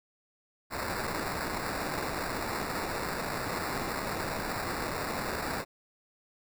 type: noise with sample-and-hold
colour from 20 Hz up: white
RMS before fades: -34 dBFS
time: 0.7-5.65 s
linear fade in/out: 50 ms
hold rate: 3150 Hz
effects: none